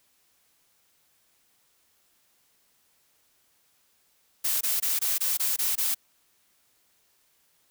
blue noise bursts, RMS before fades -26 dBFS, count 8, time 4.44-5.947 s, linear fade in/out 10 ms, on 170 ms, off 21 ms, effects white hiss -67 dBFS RMS until 7.7 s

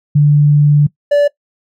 sine / triangle tone pair in turn, 146.83 / 578.9 Hz, D3 / D5, 0 / -25 cents, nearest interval 2 octaves, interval 2375 cents, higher second, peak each -5 dBFS, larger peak neither, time 0.15-0.87 / 1.11-1.28 s, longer first, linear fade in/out 10 ms, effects noise-tail reverb RT60 0.1 s tail -20 dB re dry

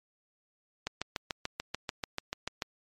click train, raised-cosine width 0.2 ms, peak -15 dBFS, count 13, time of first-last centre 0.87-2.622 s, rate 6.85 Hz, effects MP3 64 kbps

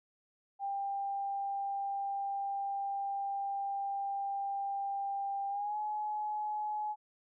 sine tone with pitch glide, 794 to 846.1 Hz, G5 to G#5, +22 to +32 cents, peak -33 dBFS, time 0.59-6.96 s, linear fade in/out 50 ms, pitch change +110 cents, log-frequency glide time 5.49-5.77 s, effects none

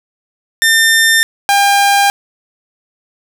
sawtooth tone pair in turn, 1800 / 801.8 Hz, A6 / G5, +39 / +39 cents, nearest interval octave + major second, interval 1400 cents, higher first, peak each -4 dBFS, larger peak neither, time 0.62-1.23 / 1.49-2.1 s, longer neither, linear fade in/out 0 ms, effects none

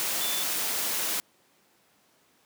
sine tone in noise, 3503 Hz, A7, 8 cents flat, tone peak -33 dBFS, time 0.21-0.43 s, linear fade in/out 0 ms, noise white, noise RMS -29 dBFS, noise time 0-1.2 s, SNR -7 dB, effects pink hiss -64 dBFS RMS until 2.45 s + high-pass 200 Hz 12 dB/octave

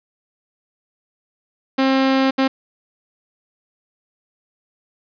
sawtooth tone bursts at uneven times, 266.5 Hz, C4, 32 cents sharp, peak -10 dBFS, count 2, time 1.78-2.31 / 2.38-2.48 s, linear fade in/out 10 ms, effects resampled to 11025 Hz + 7-bit

